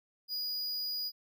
square tone, 4908 Hz, D#8, 25 cents flat, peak -34 dBFS, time 0.28-1.12 s, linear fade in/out 50 ms, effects none

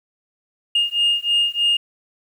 sine beating tone pair, 2834 / 2837.2 Hz, F7 / F7, +25 / +27 cents, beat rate 3.2 Hz, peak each -18 dBFS, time 0.75-1.77 s, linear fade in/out 5 ms, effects tanh soft clip ceiling -11 dBFS + 8-bit

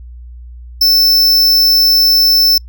square tone, 5300 Hz, E8, 9 cents sharp, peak -7 dBFS, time 0.81-2.58 s, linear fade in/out 5 ms, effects noise-tail reverb RT60 0.1 s tail -26 dB re dry + added 60 Hz sine -29 dBFS peak until 2.68 s

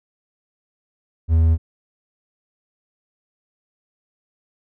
triangle tone, 81.3 Hz, E2, 23 cents flat, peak -10 dBFS, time 1.28-1.58 s, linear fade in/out 50 ms, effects none

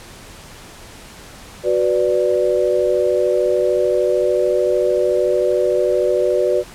sine chord, B minor, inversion second, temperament equal, 370 / 493.9 / 587.3 Hz, F#4 / B4 / D5, 0 / 0 / 0 cents, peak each -18 dBFS, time 1.63-6.64 s, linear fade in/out 50 ms, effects pink hiss -39 dBFS RMS until 6.74 s + low-pass 11000 Hz 12 dB/octave

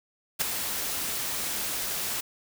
white noise with ADSR envelope, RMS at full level -23 dBFS, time 0.39-2.21 s, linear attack 25 ms, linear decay 9 ms, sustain -8 dB, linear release 10 ms, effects none

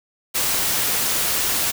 white noise, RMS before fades -21 dBFS, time 0.34-1.72 s, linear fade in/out 20 ms, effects none

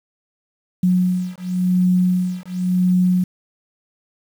sine beating tone pair, 181.4 / 182.33 Hz, F#3 / F#3, -34 / -25 cents, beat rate 0.93 Hz, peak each -18 / -18 dBFS, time 0.83-3.24 s, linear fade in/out 5 ms, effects 7-bit

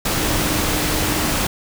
sine tone in noise, 304.4 Hz, D#4, 38 cents flat, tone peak -27 dBFS, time 0.2-1.37 s, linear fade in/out 5 ms, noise pink, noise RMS -20 dBFS, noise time 0.05-1.47 s, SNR -10 dB, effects none

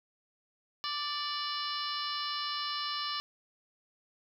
harmonic tone with a mistuned harmonic, 587.3 Hz, D5, in tune, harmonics 2 / 3 / 4 / 5 / 6 / 7 / 8 / 9, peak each -37 / -44 / -48 / -40 / -44 / -40 / -44 / -41 dBFS, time 0.84-3.2 s, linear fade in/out 0 ms, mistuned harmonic 4, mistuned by -24 cents, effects 11-bit

